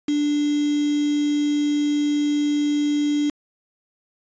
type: tone with quantisation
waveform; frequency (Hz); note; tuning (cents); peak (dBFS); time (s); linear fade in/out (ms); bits
sine; 293.7; D4; 0; -18; 0.08-3.3; 5; 5
effects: resampled to 16000 Hz